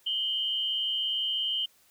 sine tone pair together, 2900 / 3117 Hz, F#7 / G7, -35 / -11 cents, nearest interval minor second, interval 124 cents, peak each -32 / -28 dBFS, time 0.06-1.66 s, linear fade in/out 10 ms, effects white hiss -63 dBFS RMS until 1.9 s

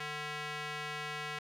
square tone with band-pass filter, 150 Hz, D3, 37 cents sharp, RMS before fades -40 dBFS, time 0-1.39 s, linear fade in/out 5 ms, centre 2200 Hz, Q 1.2, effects none

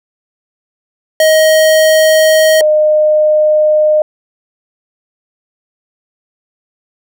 square / sine tone pair in turn, 629 / 611.4 Hz, D#5 / D#5, +19 / -30 cents, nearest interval unison, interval 49 cents, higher first, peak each -6 dBFS, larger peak neither, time 1.2-2.61 / 2.61-4.02 s, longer neither, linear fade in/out 2 ms, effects none

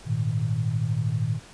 sine chord, Ab suspended second, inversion none, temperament equal, 103.83 / 116.54 / 155.56 Hz, Ab2 / Bb2 / Eb3, 0 / 0 / 0 cents, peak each -29 / -25 / -28 dBFS, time 0.05-1.4 s, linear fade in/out 50 ms, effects pink hiss -48 dBFS RMS until 1.53 s + resampled to 22050 Hz

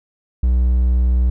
triangle tone, 61.74 Hz, B1, in tune, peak -10 dBFS, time 0.43-1.3 s, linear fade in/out 5 ms, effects none

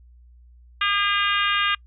harmonic tone, 404.9 Hz, G#4, 44 cents flat, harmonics 3 / 4 / 5 / 6 / 7 / 8 / 9, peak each -24 / -25 / -29 / -28 / -26 / -30 / -32 dBFS, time 0.81-1.75 s, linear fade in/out 5 ms, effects noise-tail reverb RT60 0.1 s tail -25 dB re dry + added 60 Hz sine -47 dBFS peak until 1.86 s

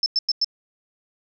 sine tone bursts, 5274 Hz, E8, in tune, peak -17 dBFS, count 4, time 0.03-0.445 s, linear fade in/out 2 ms, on 31 ms, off 97 ms, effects none

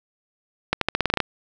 accelerating click train, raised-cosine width 0.3 ms, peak -3 dBFS, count 10, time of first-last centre 0.73-1.203 s, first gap 83 ms, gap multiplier 0.88, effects none

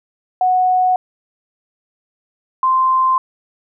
sine tone pair in turn, 737 / 1042.3 Hz, F#5 / C6, -7 / -7 cents, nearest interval tritone, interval 600 cents, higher second, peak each -11 dBFS, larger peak neither, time 0.41-0.96 / 2.63-3.18 s, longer neither, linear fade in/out 2 ms, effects none

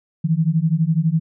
sine beating tone pair, 155.56 / 167.56 Hz, D#3 / E3, 0 / +29 cents, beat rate 12 Hz, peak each -18 dBFS, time 0.24-1.2 s, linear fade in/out 10 ms, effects none

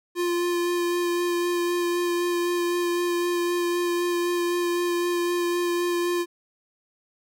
square tone with vibrato, 349.2 Hz, F4, in tune, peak -23 dBFS, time 0.15-6.26 s, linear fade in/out 50 ms, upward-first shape sine, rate 3.9 Hz, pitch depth 12 cents each way, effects none

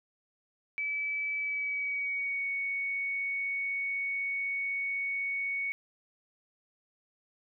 sine tone with pitch glide, 2300 to 2226 Hz, D7 to C#7, -37 to +7 cents, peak -30 dBFS, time 0.78-5.72 s, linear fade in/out 0 ms, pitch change -56 cents, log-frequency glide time 1.37-2.49 s, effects none

